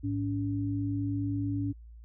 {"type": "tone pair together", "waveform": "sine", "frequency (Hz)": [106.38, 284], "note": ["G#2", "C#4"], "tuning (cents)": [42, 42], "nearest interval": "octave + perfect fourth", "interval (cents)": 1700, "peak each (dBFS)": [-31, -31], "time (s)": [0.03, 1.73], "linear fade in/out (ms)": 20, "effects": ["added 57 Hz sine -46 dBFS peak until 2.04 s"]}